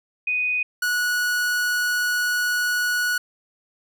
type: tone pair in turn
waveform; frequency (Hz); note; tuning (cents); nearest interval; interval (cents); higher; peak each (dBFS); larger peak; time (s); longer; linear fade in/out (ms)
sine / 45% pulse; 2489 / 1465.8; D#7 / F#6; 0 / -17; major sixth; 917; first; -20; neither; 0.27-0.63 / 0.82-3.18; second; 5
effects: none